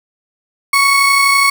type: tone pair together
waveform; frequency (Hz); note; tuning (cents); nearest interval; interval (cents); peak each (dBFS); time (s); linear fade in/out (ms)
35% pulse; 1116 / 2200; C#6 / C#7; +11 / -14; octave; 1175; -10; 0.73-1.5; 5
effects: none